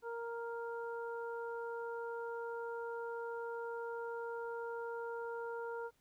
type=harmonic tone; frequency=466.2 Hz; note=A#4; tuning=in tune; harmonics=1 / 2 / 3; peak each=-41 / -46 / -48 dBFS; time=0.02-5.91 s; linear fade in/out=50 ms; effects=pink hiss -75 dBFS RMS until 6 s